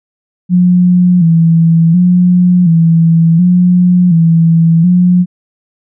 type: tone with vibrato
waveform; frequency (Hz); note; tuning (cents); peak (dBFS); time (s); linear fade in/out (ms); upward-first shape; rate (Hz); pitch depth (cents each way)
sine; 171.9; F3; -27; -4; 0.49-5.26; 50; square; 0.69; 71
effects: none